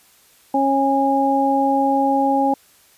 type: harmonic tone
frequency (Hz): 273.7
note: C#4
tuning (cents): -22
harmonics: 1 / 2 / 3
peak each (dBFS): -19 / -22 / -17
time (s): 0.54-2.54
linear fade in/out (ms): 5
effects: white hiss -53 dBFS RMS until 2.97 s + resampled to 32000 Hz